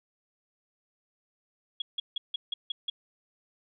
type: tone bursts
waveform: sine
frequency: 3322 Hz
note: G#7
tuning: in tune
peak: -28 dBFS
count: 7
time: 1.8-2.9 s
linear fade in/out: 5 ms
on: 20 ms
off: 160 ms
effects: none